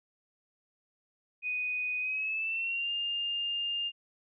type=tone with pitch glide; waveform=sine; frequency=2489 to 2810 Hz; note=D#7 to F7; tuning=0 to +10 cents; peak=-30 dBFS; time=1.42-3.92 s; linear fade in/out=50 ms; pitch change=+210 cents; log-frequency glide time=1.99-2.91 s; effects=none